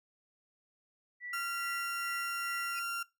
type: tone with tremolo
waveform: sine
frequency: 1959 Hz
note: B6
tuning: 15 cents flat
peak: -39 dBFS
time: 1.2-2.83 s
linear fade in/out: 50 ms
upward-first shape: sine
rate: 2.4 Hz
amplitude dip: 60%
type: tone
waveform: 35% pulse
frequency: 1382 Hz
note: F6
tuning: 19 cents flat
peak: -32 dBFS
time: 1.33-3.03 s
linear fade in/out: 5 ms
type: tone with exponential growth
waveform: 35% pulse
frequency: 2504 Hz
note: D#7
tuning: 10 cents sharp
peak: -37 dBFS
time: 2.69-2.79 s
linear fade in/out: 1 ms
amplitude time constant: 20 ms
effects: noise-tail reverb RT60 0.2 s tail -19 dB re dry